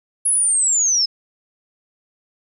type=linear sweep; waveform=sine; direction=down; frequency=10620 to 5100 Hz; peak=-14 dBFS; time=0.25-1.06 s; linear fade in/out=10 ms; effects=none

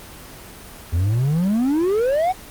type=exponential sweep; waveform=triangle; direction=up; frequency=79.8 to 776 Hz; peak=-14 dBFS; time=0.92-2.33 s; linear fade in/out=20 ms; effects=pink hiss -39 dBFS RMS until 2.5 s + Opus 24 kbps

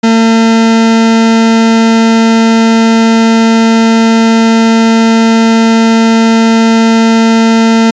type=tone; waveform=40% pulse; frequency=226.2 Hz; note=A3; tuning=48 cents sharp; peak=-3 dBFS; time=0.03-7.91 s; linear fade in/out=10 ms; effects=resampled to 16000 Hz

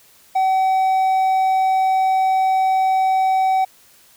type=tone; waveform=triangle; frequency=760 Hz; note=F#5; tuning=46 cents sharp; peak=-12 dBFS; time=0.35-3.65 s; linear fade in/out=10 ms; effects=white hiss -51 dBFS RMS until 4.16 s

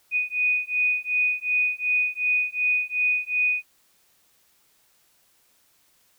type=beating tone pair; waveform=sine; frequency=2481 / 2483.7 Hz; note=D#7 / D#7; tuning=-6 / -4 cents; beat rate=2.7 Hz; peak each=-24 dBFS; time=0.11-3.64 s; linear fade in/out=50 ms; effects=white hiss -63 dBFS RMS until 6.18 s

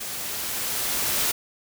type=noise with level ramp; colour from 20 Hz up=white; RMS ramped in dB=-33 to -23 dBFS; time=0-1.32 s; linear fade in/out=10 ms; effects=none

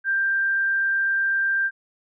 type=tone; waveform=sine; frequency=1582 Hz; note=G6; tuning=15 cents sharp; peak=-19 dBFS; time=0.04-1.71 s; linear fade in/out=50 ms; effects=none

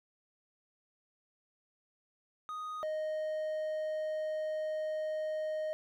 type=tone pair in turn; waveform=triangle; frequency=1244.5 / 620.8 Hz; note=D#6 / D#5; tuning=0 / -4 cents; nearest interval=octave; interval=1204 cents; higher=first; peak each=-36 / -31 dBFS; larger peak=second; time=2.49-2.83 / 2.83-5.73 s; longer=second; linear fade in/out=0 ms; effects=none

